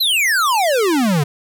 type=exponential sweep; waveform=square; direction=down; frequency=4220 to 135.3 Hz; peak=-14 dBFS; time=0-1.24 s; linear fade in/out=10 ms; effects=none